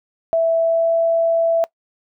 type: tone with pitch glide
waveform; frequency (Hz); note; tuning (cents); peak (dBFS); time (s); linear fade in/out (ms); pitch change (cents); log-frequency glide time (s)
sine; 659.3 to 663.9; E5 to E5; 0 to +12; -13; 0.33-1.64; 0; +12; 0.57-0.93
effects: noise-tail reverb RT60 0.1 s tail -22 dB re dry